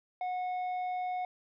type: tone with tanh clipping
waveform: triangle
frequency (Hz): 730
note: F#5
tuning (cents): -24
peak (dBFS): -33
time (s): 0.21-1.25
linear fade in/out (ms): 2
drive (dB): 10
effects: none